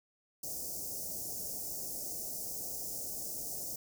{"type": "band-stop noise", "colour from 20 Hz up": "white", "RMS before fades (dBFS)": -40, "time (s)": [0.43, 3.76], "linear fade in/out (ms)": 5, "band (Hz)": [740, 5200], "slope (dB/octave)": 48, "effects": []}